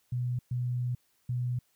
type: tone bursts at uneven times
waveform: sine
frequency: 123.47 Hz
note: B2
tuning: in tune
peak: -28 dBFS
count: 3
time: 0.12-0.39 / 0.51-0.95 / 1.29-1.59 s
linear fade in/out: 5 ms
effects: white hiss -71 dBFS RMS until 1.75 s